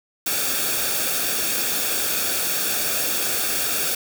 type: noise with comb filter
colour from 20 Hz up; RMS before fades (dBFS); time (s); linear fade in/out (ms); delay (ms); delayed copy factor
white; -23; 0.26-3.95; 5; 0.99; -0.6
effects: none